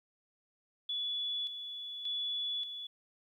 sine tone with tremolo, 3424 Hz, A7, 48 cents flat, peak -33 dBFS, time 0.89-2.87 s, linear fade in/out 5 ms, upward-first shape square, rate 0.86 Hz, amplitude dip 55%, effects 12-bit

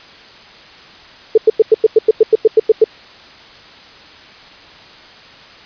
sine tone bursts, 440 Hz, A4, in tune, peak -3 dBFS, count 13, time 1.35-2.842 s, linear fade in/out 5 ms, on 28 ms, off 94 ms, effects white hiss -39 dBFS RMS until 5.65 s + resampled to 11025 Hz

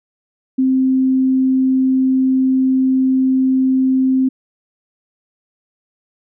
sine tone, 261.6 Hz, C4, in tune, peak -11 dBFS, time 0.58-4.29 s, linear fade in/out 10 ms, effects none

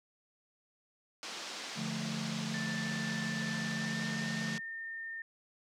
white band-pass noise, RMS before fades -43 dBFS, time 1.23-4.58 s, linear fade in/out 0 ms, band 210 to 5900 Hz, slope 24 dB/octave
triangle chord, D minor, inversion none, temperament equal, 146.83 / 174.61 / 220 Hz, D3 / F3 / A3, 0 / 0 / 0 cents, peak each -40 / -39 / -36 dBFS, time 1.75-4.6 s, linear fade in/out 50 ms
sine tone with pitch glide, 1768 to 1815.6 Hz, A6 to A#6, +8 to -46 cents, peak -39 dBFS, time 2.54-5.22 s, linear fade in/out 2 ms, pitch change +46 cents, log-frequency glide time 3.58-4.3 s
effects none

